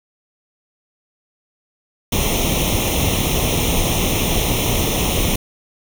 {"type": "noise with comb filter", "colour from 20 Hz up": "pink", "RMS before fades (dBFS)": -18, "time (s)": [2.12, 5.36], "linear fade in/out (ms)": 5, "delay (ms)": 0.32, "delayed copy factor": 0.85, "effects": []}